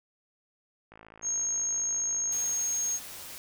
click train, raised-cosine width 0.5 ms, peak -34 dBFS, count 89, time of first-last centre 0.92-2.532 s, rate 54.6 Hz
sine tone, 6510 Hz, G#8, 36 cents flat, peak -27 dBFS, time 1.22-3 s, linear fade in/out 50 ms
white noise, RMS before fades -43 dBFS, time 2.32-3.38 s, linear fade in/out 0 ms
effects none

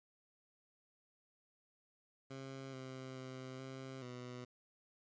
15% pulse tone with pitch steps, 134.4 / 130.9 / 130.1 / 132.5 / 124.3 Hz, C3 / C3 / C3 / C3 / B2, +47 / +1 / -9 / +22 / +12 cents, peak -40 dBFS, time 2.3-4.45 s, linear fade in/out 10 ms, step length 430 ms, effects resampled to 16000 Hz + 12-bit

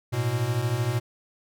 square beating tone pair, 110 / 123 Hz, A2 / B2, 0 / -7 cents, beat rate 13 Hz, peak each -29 / -26 dBFS, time 0.12-1 s, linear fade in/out 20 ms, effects none

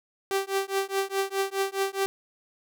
sawtooth tone with tremolo, 390 Hz, G4, 9 cents flat, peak -18 dBFS, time 0.31-2.06 s, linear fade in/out 0 ms, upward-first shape triangle, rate 4.8 Hz, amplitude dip 100%, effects none

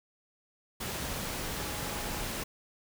sine tone in noise, 835 Hz, G#5, 9 cents sharp, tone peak -47 dBFS, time 1.57-2.25 s, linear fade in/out 10 ms, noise pink, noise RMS -36 dBFS, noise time 0.8-2.44 s, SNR -14 dB, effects none

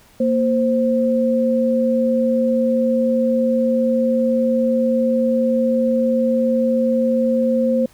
sine tone pair together, 233.1 / 523.3 Hz, A#3 / C5, 0 / 0 cents, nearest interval octave + major second, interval 1400 cents, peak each -17 dBFS, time 0.2-7.86 s, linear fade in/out 5 ms, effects pink hiss -51 dBFS RMS until 7.93 s

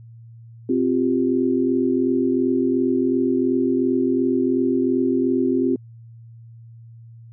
sine chord, C suspended fourth, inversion none, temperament equal, 261.6 / 349.2 / 392 Hz, C4 / F4 / G4, 0 / 0 / 0 cents, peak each -19 / -22 / -24 dBFS, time 0.69-5.76 s, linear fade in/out 5 ms, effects added 115 Hz sine -40 dBFS peak until 7.32 s

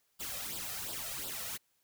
white noise with flanger, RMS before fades -40 dBFS, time 0.19-1.58 s, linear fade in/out 20 ms, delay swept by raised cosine 0.23 to 1.63 ms, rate 2.8 Hz, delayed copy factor +0.75, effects white hiss -75 dBFS RMS until 1.83 s

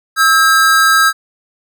square tone pair together, 1300 / 1603.3 Hz, E6 / G6, -24 / +39 cents, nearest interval major third, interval 363 cents, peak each -11 dBFS, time 0.16-1.13 s, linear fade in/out 50 ms, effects none

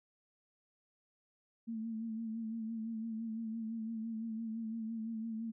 sine tone with vibrato, 224.3 Hz, A3, 34 cents sharp, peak -37 dBFS, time 1.67-5.52 s, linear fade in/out 20 ms, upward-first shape sine, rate 5.9 Hz, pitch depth 43 cents each way, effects none

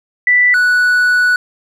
sine / triangle tone pair in turn, 1975.5 / 1476.9 Hz, B6 / F#6, 0 / -4 cents, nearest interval perfect fourth, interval 504 cents, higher first, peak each -7 dBFS, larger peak neither, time 0.27-0.54 / 0.54-1.36 s, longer second, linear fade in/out 2 ms, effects none

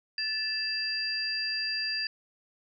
sine tone cluster, 1747 / 2650 / 4753 Hz, A6 / E7 / D8, -13 / +9 / +20 cents, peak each -35 / -38 / -30 dBFS, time 0.18-2.07 s, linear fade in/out 2 ms, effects none

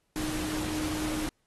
sine tone in noise, 308.4 Hz, D#4, 15 cents flat, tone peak -32 dBFS, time 0.16-1.29 s, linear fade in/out 0 ms, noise pink, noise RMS -36 dBFS, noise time 0.16-1.29 s, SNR +1 dB, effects pink hiss -75 dBFS RMS until 1.46 s + AAC 32 kbps

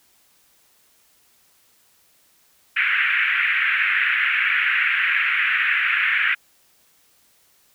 pink band-pass noise, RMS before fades -20 dBFS, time 2.76-6.35 s, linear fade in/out 10 ms, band 1500 to 2600 Hz, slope 48 dB/octave, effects white hiss -59 dBFS RMS until 7.74 s

